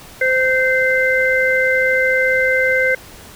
harmonic tone, 518 Hz, C5, 17 cents flat, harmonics 1 / 3 / 4, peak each -17 / -17 / -17 dBFS, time 0.21-2.95 s, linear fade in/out 5 ms, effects pink hiss -39 dBFS RMS until 3.35 s

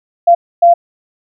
sine tone bursts at uneven times, 688 Hz, F5, 26 cents flat, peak -3 dBFS, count 2, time 0.27-0.35 / 0.62-0.74 s, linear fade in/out 10 ms, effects none

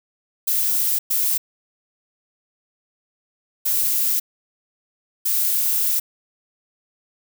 violet noise bursts at uneven times, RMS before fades -20 dBFS, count 4, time 0.47-0.99 / 1.1-1.38 / 3.65-4.2 / 5.25-6 s, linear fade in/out 10 ms, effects none

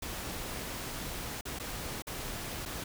pink noise with dropouts, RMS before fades -39 dBFS, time 0.02-2.84 s, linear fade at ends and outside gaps 5 ms, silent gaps 1.411-1.453 / 1.589-1.597 / 2.022-2.069 / 2.654-2.658 s, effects none

